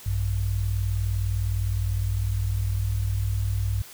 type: tone pair together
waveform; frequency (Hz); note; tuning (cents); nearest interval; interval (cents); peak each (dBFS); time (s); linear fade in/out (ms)
sine; 58.27 / 98; A#1 / G2; 0 / 0; major sixth; 900; -27 / -24; 0.06-3.82; 5
effects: white hiss -45 dBFS RMS until 3.93 s